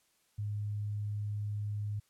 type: tone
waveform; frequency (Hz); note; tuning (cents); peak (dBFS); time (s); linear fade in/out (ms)
sine; 104; G#2; +3; -33; 0.38-2; 10
effects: white hiss -72 dBFS RMS until 2.09 s + low-pass 12000 Hz 12 dB/octave